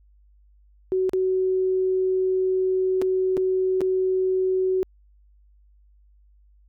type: tone with dropouts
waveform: sine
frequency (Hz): 374.4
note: F#4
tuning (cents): +20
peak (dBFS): -19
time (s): 0.92-4.83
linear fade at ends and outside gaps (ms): 0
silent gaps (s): 1.094-1.134 / 3.016-3.021 / 3.369-3.376 / 3.807-3.815
effects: added 50 Hz sine -53 dBFS peak until 6.68 s